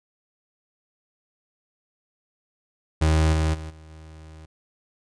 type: tone with level steps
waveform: 35% pulse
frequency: 78.7 Hz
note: D#2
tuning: 20 cents sharp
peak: -15 / -18 / -31 / -42 / -40 dBFS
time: 3.01-4.46 s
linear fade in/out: 10 ms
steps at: 3.32 / 3.53 / 3.69 / 3.89 s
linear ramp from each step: 20 ms
effects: resampled to 22050 Hz